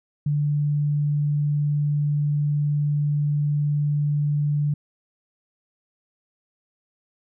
sine tone, 146.83 Hz, D3, in tune, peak -19 dBFS, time 0.26-4.74 s, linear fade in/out 5 ms, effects none

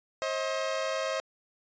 sawtooth tone pair together, 534 / 635 Hz, C5 / D#5, +35 / +35 cents, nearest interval minor third, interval 300 cents, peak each -28 dBFS, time 0.22-1.2 s, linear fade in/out 0 ms, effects resampled to 16000 Hz

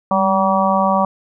harmonic tone with a mistuned harmonic, 191.2 Hz, G3, 43 cents flat, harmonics 1 / 3 / 4 / 5 / 6, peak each -19 / -19 / -19 / -19 / -19 dBFS, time 0.11-1.05 s, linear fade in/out 2 ms, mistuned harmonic 1, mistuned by +57 cents, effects none

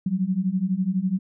sine beating tone pair, 180 / 192 Hz, F#3 / G3, -47 / -36 cents, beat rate 12 Hz, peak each -25 / -23 dBFS, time 0.06-1.19 s, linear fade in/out 5 ms, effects none

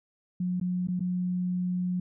sine tone with dropouts, 180.4 Hz, F#3, 44 cents flat, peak -26 dBFS, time 0.4-2 s, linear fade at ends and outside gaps 5 ms, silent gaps 0.6-0.612 / 0.873-0.884 / 0.995-1.005 s, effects none

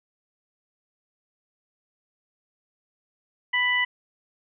harmonic tone, 990 Hz, B5, 4 cents sharp, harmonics 1 / 2 / 3, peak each -30 / -21 / -29 dBFS, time 3.53-3.85 s, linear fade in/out 10 ms, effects none

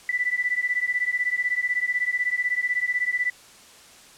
sine beating tone pair, 1971 / 1987 Hz, B6 / B6, -4 / +10 cents, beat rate 16 Hz, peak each -25 dBFS, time 0.09-3.3 s, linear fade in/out 2 ms, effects white hiss -49 dBFS RMS until 4.17 s + low-pass 9000 Hz 12 dB/octave

